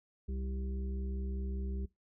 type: harmonic tone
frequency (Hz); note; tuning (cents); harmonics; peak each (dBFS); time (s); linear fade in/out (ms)
65.1; C2; -8; 1 / 3 / 5 / 6; -35 / -44 / -55 / -49; 0.28-1.86; 10
effects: noise-tail reverb RT60 0.2 s tail -21 dB re dry